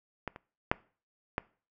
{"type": "clicks", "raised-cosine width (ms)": 0.5, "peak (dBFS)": [-19, -29, -9, -14], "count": 4, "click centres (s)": [0.277, 0.361, 0.715, 1.381], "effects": ["noise-tail reverb RT60 0.4 s tail -22 dB re dry"]}